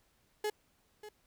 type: tone with echo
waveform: 35% pulse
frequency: 422.8 Hz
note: G#4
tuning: 31 cents sharp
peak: -30 dBFS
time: 0.44-0.5 s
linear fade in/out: 5 ms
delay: 590 ms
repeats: 1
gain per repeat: -14 dB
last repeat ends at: 1.09 s
effects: pink hiss -72 dBFS RMS until 1.26 s